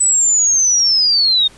sine linear sweep, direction down, 8020 to 3646 Hz, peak -10 dBFS, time 0-1.48 s, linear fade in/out 10 ms, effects pink hiss -44 dBFS RMS until 1.57 s + resampled to 24000 Hz

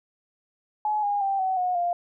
sine tone with pitch steps, 848 / 815.8 / 784.8 / 755 / 726.4 / 698.8 Hz, G#5 / G#5 / G5 / F#5 / F#5 / F5, +36 / -31 / +2 / +35 / -32 / +1 cents, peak -22 dBFS, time 0.85-1.93 s, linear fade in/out 2 ms, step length 180 ms, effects none

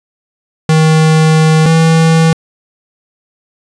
square tone pair in turn, 157.9 / 162.34 Hz, D#3 / E3, +26 / -26 cents, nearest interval unison, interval 48 cents, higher second, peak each -6 dBFS, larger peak neither, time 0.69-1.66 / 1.66-2.33 s, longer first, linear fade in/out 2 ms, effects resampled to 22050 Hz

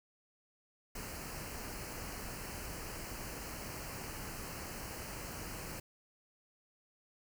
pink band-stop noise, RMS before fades -44 dBFS, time 0.95-5.8 s, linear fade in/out 5 ms, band 3000 to 4200 Hz, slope 96 dB/octave, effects none

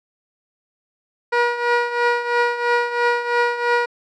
15% pulse tone with tremolo, 479.5 Hz, A#4, 49 cents sharp, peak -7 dBFS, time 1.32-3.86 s, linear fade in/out 10 ms, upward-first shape triangle, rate 3 Hz, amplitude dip 75%, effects low-pass 3000 Hz 12 dB/octave

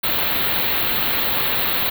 white band-stop noise, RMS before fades -20 dBFS, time 0.03-1.9 s, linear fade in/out 10 ms, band 4300 to 13000 Hz, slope 96 dB/octave, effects none

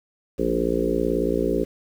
harmonic tone with a mistuned harmonic, 58.27 Hz, A#1, in tune, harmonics 1 / 3 / 4 / 5 / 6 / 7 / 8 / 9, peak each -31 / -30 / -31 / -27 / -28 / -25 / -28 / -29 dBFS, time 0.38-1.65 s, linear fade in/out 20 ms, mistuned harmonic 4, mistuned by -23 cents, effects 8-bit

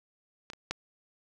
clicks, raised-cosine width 0.2 ms, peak -22 / -28 / -14 dBFS, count 3, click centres 0.501 / 0.534 / 0.71 s, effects none

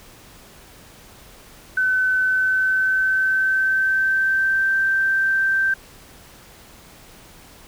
sine tone with pitch glide, 1517 to 1564.2 Hz, F#6 to G6, +43 to -4 cents, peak -16 dBFS, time 1.77-5.74 s, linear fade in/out 5 ms, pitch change +53 cents, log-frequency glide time 2.22-4.72 s, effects pink hiss -46 dBFS RMS until 7.67 s

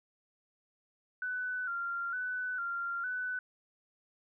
sine tone with vibrato, 1441 Hz, F#6, 46 cents flat, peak -33 dBFS, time 1.22-3.39 s, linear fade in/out 2 ms, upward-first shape square, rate 1.1 Hz, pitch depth 66 cents each way, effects none

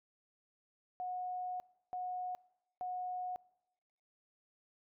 sine tone bursts at uneven times, 729 Hz, F#5, 26 cents flat, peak -37 dBFS, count 3, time 1-1.6 / 1.93-2.35 / 2.81-3.36 s, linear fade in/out 0 ms, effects noise-tail reverb RT60 1.0 s tail -23 dB re dry

